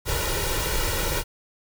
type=noise with comb filter; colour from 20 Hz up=pink; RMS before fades=-25 dBFS; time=0.05-1.24 s; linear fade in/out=50 ms; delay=2.1 ms; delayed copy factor=+0.8; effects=none